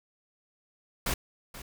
pink noise with echo, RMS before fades -29 dBFS, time 1.06-1.14 s, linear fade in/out 5 ms, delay 480 ms, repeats 1, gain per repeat -14 dB, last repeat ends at 1.62 s, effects none

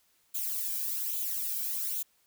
violet noise with flanger, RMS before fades -33 dBFS, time 0.34-2.03 s, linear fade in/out 10 ms, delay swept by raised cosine 0.28 to 1.28 ms, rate 1.2 Hz, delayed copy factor +0.6, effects white hiss -69 dBFS RMS until 2.26 s

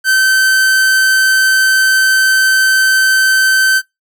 45% pulse tone, 1542 Hz, G6, 29 cents flat, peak -8 dBFS, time 0.04-3.82 s, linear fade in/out 50 ms, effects noise-tail reverb RT60 0.2 s tail -25 dB re dry

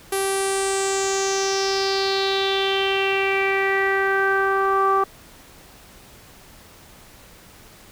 sawtooth tone with low-pass filter sweep, 389.3 Hz, G4, 12 cents flat, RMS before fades -21 dBFS, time 0.12-5.04 s, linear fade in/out 5 ms, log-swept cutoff 11000 to 1100 Hz, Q 5.3, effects pink hiss -47 dBFS RMS until 7.91 s

